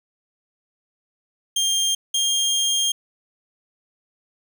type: tone pair in turn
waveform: 25% pulse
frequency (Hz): 3196 / 3215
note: G7 / G7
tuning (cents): +33 / +43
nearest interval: unison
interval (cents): 10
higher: second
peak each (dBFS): -15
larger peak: neither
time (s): 1.56-1.95 / 2.14-2.92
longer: second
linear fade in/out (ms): 5
effects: none